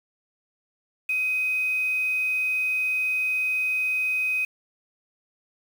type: tone with quantisation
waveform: sine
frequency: 2514 Hz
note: D#7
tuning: 17 cents sharp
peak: -22 dBFS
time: 1.09-4.45 s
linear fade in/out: 5 ms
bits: 7
effects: none